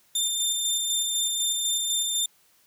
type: tone with tremolo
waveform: 20% pulse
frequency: 3593 Hz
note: A7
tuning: 36 cents sharp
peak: -17 dBFS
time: 0.15-2.26 s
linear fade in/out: 5 ms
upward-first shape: square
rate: 4 Hz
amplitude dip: 25%
effects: white hiss -62 dBFS RMS until 2.66 s